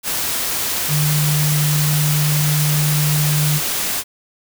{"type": "tone in noise", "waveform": "sine", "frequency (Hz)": 150, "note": "D3", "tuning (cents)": 37, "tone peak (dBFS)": -15, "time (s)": [0.88, 3.61], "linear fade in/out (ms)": 50, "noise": "white", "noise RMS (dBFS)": -21, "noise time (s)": [0.03, 4.04], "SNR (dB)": 3, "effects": []}